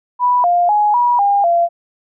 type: tone with pitch steps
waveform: sine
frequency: 985 / 702 / 836 / 968 / 806 / 686 Hz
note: B5 / F5 / G#5 / B5 / G5 / F5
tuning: -5 / +9 / +11 / -35 / +48 / -31 cents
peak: -10 dBFS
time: 0.19-1.69 s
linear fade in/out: 50 ms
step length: 250 ms
effects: none